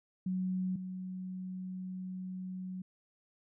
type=tone pair in turn; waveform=sine; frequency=185.2 / 185.2 Hz; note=F#3 / F#3; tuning=+2 / +2 cents; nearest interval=unison; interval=0 cents; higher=neither; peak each=-31 / -38 dBFS; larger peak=first; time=0.26-0.76 / 0.76-2.82 s; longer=second; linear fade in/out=5 ms; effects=none